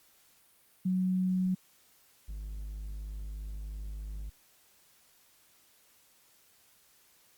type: tone pair in turn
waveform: sine / triangle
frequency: 185 / 51.56 Hz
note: F#3 / G#1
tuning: 0 / -12 cents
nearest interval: octave + minor seventh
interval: 2212 cents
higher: first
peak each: -26 / -35 dBFS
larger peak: first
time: 0.85-1.55 / 2.28-4.3 s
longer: second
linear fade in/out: 10 ms
effects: white hiss -64 dBFS RMS until 7.37 s + Opus 48 kbps